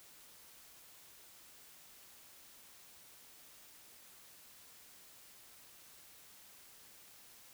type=silence; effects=white hiss -59 dBFS RMS until 7.53 s